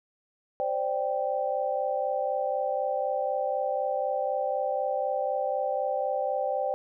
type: chord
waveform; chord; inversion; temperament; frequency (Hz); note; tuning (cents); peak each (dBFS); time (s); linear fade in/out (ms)
sine; C suspended second; none; equal; 523.3 / 587.3 / 784; C5 / D5 / G5; 0 / 0 / 0; -30; 0.6-6.74; 0
effects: none